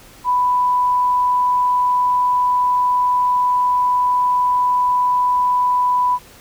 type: tone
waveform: sine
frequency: 992 Hz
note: B5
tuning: 7 cents sharp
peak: -13 dBFS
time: 0.24-6.19 s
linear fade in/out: 50 ms
effects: pink hiss -44 dBFS RMS until 6.4 s